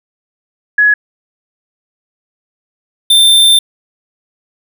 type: tone pair in turn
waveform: sine / square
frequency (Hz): 1684 / 3576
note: G#6 / A7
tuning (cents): +24 / +27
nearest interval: octave + minor second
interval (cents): 1303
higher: second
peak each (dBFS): -5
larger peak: neither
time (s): 0.78-0.94 / 3.1-3.59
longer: second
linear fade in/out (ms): 5
effects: none